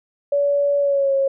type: tone with pitch glide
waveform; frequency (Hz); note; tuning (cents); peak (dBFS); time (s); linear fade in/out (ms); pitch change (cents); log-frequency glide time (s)
sine; 570 to 545.2; C#5 to C#5; +48 to -29; -15; 0.32-1.28; 5; -77; 0.79-1.14
effects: none